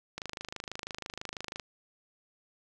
click train, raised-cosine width 0.2 ms, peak -20 dBFS, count 38, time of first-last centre 0.18-1.598 s, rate 26.1 Hz, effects none

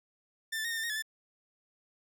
sawtooth tone with pitch steps, 1788 / 1760 / 1858 / 1828 / 1790 / 1861 / 1720 / 1763 Hz, A6 / A6 / A#6 / A#6 / A6 / A#6 / A6 / A6, +27 / 0 / -6 / -34 / +29 / -3 / -40 / +3 cents, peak -29 dBFS, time 0.52-1.024 s, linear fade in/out 10 ms, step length 63 ms, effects none

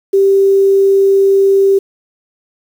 sine tone with quantisation, 391.7 Hz, G4, 1 cent flat, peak -6 dBFS, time 0.13-1.79 s, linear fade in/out 10 ms, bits 6, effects none

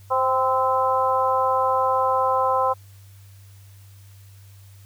harmonic tone with a mistuned harmonic, 261.6 Hz, C4, in tune, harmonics 2 / 3 / 4 / 5, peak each -23 / -24 / -21 / -27 dBFS, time 0.1-2.74 s, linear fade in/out 20 ms, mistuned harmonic 4, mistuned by -27 cents, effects added 98 Hz sine -44 dBFS peak until 4.85 s + white hiss -56 dBFS RMS until 4.85 s

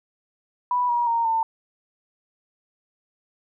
sine tone with pitch steps, 985 / 955.9 / 927.6 / 900.1 Hz, B5 / A#5 / A#5 / A5, -5 / +43 / -9 / +39 cents, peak -19 dBFS, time 0.71-1.43 s, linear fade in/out 2 ms, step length 180 ms, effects none

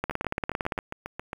two click trains, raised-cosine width 0.5 ms, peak -12 / -18 dBFS, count 14 / 10, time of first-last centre 0.04-0.779 / 0.11-1.331 s, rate 17.6 / 7.37 Hz, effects 7-bit

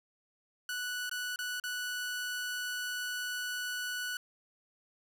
sawtooth tone with dropouts, 1479 Hz, F#6, 1 cent flat, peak -31 dBFS, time 0.69-4.17 s, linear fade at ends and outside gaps 2 ms, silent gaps 1.095-1.113 / 1.36-1.389 / 1.599-1.638 s, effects none

